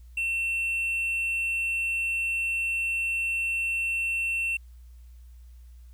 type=tone with tanh clipping; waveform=sine; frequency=2700 Hz; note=E7; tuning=41 cents sharp; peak=-26 dBFS; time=0.17-4.57 s; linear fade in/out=5 ms; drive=4 dB; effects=added 60 Hz sine -45 dBFS peak until 5.93 s + white hiss -68 dBFS RMS until 5.93 s